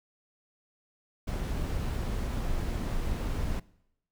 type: noise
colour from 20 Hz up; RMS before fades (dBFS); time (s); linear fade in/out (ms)
brown; -31; 1.27-3.6; 10
effects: noise-tail reverb RT60 0.8 s tail -22 dB re dry